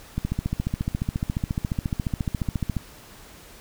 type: click train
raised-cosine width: 5 ms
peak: -12 dBFS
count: 38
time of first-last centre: 0.18-2.767 s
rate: 14.3 Hz
effects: pink hiss -47 dBFS RMS until 3.6 s